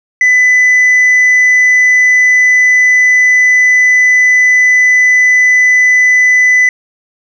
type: tone with tanh clipping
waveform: sine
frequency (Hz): 2000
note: B6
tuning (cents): +21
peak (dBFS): -5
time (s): 0.21-6.69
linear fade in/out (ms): 2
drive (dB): 2
effects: none